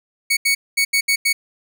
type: tone bursts at uneven times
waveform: sawtooth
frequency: 2228 Hz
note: C#7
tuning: 8 cents sharp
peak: -11 dBFS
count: 6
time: 0.3-0.37 / 0.45-0.55 / 0.77-0.85 / 0.93-1.01 / 1.08-1.16 / 1.25-1.33 s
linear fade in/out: 10 ms
effects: none